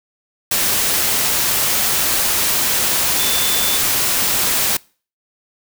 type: tone in noise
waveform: sine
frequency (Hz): 3520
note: A7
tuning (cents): 0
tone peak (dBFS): -22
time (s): 3.19-3.78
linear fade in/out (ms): 5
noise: white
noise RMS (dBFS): -17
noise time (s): 0.51-4.77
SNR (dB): -8
effects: noise-tail reverb RT60 0.4 s tail -25 dB re dry

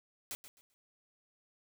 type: noise with echo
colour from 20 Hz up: white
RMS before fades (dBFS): -41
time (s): 0.31-0.35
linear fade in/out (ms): 0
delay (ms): 130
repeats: 3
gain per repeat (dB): -12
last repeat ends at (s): 0.74
effects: none

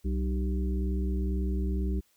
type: harmonic tone with a mistuned harmonic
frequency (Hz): 64.1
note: C2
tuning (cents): -35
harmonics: 1 / 3 / 5 / 6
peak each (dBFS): -27 / -34 / -39 / -40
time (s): 0.04-2.01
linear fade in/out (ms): 20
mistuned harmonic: 5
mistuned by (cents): -100
effects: white hiss -68 dBFS RMS until 2.16 s

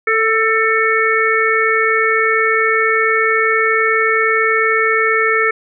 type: harmonic tone with a mistuned harmonic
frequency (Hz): 442.9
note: A4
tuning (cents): +11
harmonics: 1 / 3 / 4 / 5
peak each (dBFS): -17 / -17 / -17 / -17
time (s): 0.07-5.51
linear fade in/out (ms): 5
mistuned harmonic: 4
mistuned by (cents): +18
effects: none

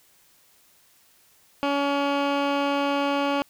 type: tone with low-pass filter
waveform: 15% pulse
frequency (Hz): 282.3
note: C#4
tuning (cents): +32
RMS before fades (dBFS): -24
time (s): 1.63-3.42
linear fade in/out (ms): 0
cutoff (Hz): 3000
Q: 1.1
effects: white hiss -59 dBFS RMS until 3.49 s

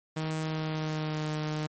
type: tone with pitch glide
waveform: sawtooth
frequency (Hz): 157.5 to 153.28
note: D#3 to D#3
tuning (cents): +21 to -26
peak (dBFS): -26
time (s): 0.16-1.67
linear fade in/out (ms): 10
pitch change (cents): -47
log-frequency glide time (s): 0.48-1.34
effects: MP3 32 kbps

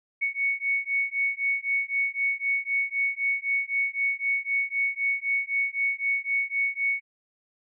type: beating tone pair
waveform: sine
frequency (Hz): 2219 / 2222.9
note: C#7 / C#7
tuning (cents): +1 / +4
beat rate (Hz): 3.9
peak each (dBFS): -27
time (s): 0.21-7.01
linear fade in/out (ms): 20
effects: none

